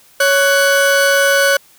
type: tone pair together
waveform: 40% pulse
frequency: 557.7 / 1488 Hz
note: C#5 / F#6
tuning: +10 / +9 cents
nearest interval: octave + perfect fourth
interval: 1699 cents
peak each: -12 dBFS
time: 0.2-1.57 s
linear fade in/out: 5 ms
effects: white hiss -48 dBFS RMS until 1.78 s